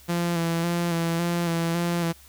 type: tone with vibrato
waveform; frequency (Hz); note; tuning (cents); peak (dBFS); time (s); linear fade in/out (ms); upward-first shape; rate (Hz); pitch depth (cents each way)
sawtooth; 169.6; E3; +50; -19; 0.08-2.13; 20; square; 1.8; 26
effects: added 69 Hz sine -53 dBFS peak until 2.28 s + white hiss -52 dBFS RMS until 2.28 s